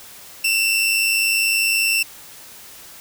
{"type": "tone pair together", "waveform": "sawtooth", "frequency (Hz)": [2665, 2765], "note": ["E7", "F7"], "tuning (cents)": [18, -18], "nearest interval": "minor second", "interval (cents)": 64, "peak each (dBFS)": [-14, -19], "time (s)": [0.44, 2.03], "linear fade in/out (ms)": 5, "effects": ["white hiss -41 dBFS RMS until 3 s"]}